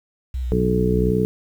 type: tone with vibrato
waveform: sine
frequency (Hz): 62.6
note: B1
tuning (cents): +24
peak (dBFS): -22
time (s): 0.34-1.11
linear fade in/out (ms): 5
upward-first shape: square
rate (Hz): 5.4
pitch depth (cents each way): 39
type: harmonic tone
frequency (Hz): 61.74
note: B1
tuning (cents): 0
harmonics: 1 / 2 / 3 / 4 / 5 / 6 / 7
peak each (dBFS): -32 / -24 / -21 / -29 / -28 / -28 / -21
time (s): 0.52-1.25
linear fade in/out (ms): 0
effects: 8-bit